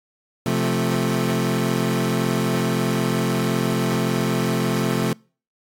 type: chord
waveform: 25% pulse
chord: F major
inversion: second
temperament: equal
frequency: 130.81 / 174.61 / 220 Hz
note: C3 / F3 / A3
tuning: 0 / 0 / 0 cents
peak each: -20 dBFS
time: 0.46-5.13 s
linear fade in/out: 2 ms
effects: noise-tail reverb RT60 0.4 s tail -26 dB re dry + AAC 64 kbps